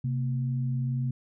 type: tone pair together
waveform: sine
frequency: 130.81 / 233.1 Hz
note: C3 / A#3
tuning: 0 / 0 cents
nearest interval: minor seventh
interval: 1000 cents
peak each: -26 / -36 dBFS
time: 0.04-1.11 s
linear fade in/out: 5 ms
effects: none